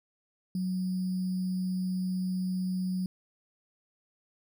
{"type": "tone with sample-and-hold", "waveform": "sine", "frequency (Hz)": 184.5, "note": "F#3", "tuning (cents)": -5, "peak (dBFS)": -28, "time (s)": [0.55, 3.06], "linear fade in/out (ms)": 2, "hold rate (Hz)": 4900, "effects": []}